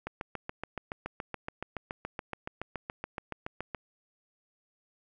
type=click train; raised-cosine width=0.5 ms; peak=-20 dBFS; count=27; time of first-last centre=0.07-3.748 s; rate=7.07 Hz; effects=none